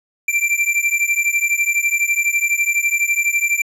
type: beating tone pair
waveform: square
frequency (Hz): 2349 / 2361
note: D7 / D7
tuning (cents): 0 / +9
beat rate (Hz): 12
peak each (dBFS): -19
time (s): 0.28-3.62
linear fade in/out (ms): 5
effects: low-pass 12000 Hz 12 dB/octave